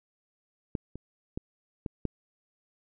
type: clicks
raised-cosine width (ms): 3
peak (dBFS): -17 / -27 / -20 / -20 / -16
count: 5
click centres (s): 0.752 / 0.956 / 1.375 / 1.862 / 2.053
effects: none